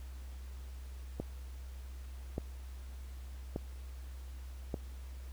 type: click train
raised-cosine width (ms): 2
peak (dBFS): -22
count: 4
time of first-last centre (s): 1.2-4.742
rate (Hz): 0.847
effects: added 64 Hz sine -43 dBFS peak until 5.32 s + pink hiss -60 dBFS RMS until 5.32 s